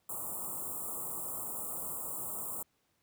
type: band-stop noise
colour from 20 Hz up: white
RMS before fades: -39 dBFS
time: 0.09-2.63 s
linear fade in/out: 5 ms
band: 1300 to 7400 Hz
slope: 96 dB/octave
effects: pink hiss -75 dBFS RMS until 3.02 s + high-pass 80 Hz 12 dB/octave